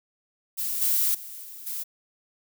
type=noise with level steps; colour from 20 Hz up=violet; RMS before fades=-29 / -23 / -40 / -42 / -32 dBFS; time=0.57-1.84 s; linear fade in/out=20 ms; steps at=0.81 / 1.14 / 1.43 / 1.66 s; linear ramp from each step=10 ms; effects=none